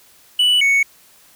triangle tone pair in turn, 2963 / 2220 Hz, F#7 / C#7, +2 / +2 cents, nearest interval perfect fourth, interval 500 cents, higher first, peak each -10 dBFS, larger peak neither, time 0.39-0.61 / 0.61-0.83 s, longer neither, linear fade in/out 5 ms, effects white hiss -50 dBFS RMS until 1.35 s

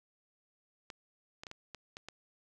clicks, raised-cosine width 0.2 ms, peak -27 dBFS, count 7, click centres 0.902 / 1.435 / 1.468 / 1.514 / 1.747 / 1.969 / 2.086 s, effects none

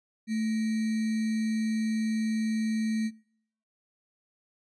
sine tone with sample-and-hold, 220 Hz, A3, in tune, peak -26 dBFS, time 0.27-3.11 s, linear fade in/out 50 ms, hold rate 2100 Hz, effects noise-tail reverb RT60 0.7 s tail -26 dB re dry + resampled to 22050 Hz

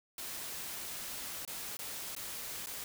white noise with dropouts, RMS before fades -42 dBFS, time 0.18-2.84 s, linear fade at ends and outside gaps 2 ms, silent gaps 1.451-1.476 / 1.77-1.79 / 2.151-2.164 / 2.661-2.669 s, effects none

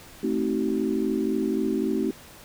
sine chord, A diminished seventh, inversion none, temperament just, 220 / 264 / 316.8 / 380.2 Hz, A3 / C4 / Eb4 / Gb4, 0 / +16 / +31 / +47 cents, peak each -28 dBFS, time 0.23-2.11 s, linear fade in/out 5 ms, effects pink hiss -47 dBFS RMS until 2.44 s

